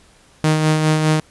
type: tone with tremolo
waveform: sawtooth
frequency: 155.56 Hz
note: D#3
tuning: in tune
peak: -8 dBFS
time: 0.44-1.2 s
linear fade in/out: 0 ms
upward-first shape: sine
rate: 4.9 Hz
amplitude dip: 40%
effects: pink hiss -51 dBFS RMS until 1.3 s + resampled to 24000 Hz